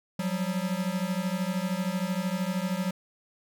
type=beating tone pair; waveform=square; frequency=178.7 / 191.7 Hz; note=F3 / G3; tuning=+40 / -38 cents; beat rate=13 Hz; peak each=-31 dBFS; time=0.19-2.91 s; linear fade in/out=5 ms; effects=none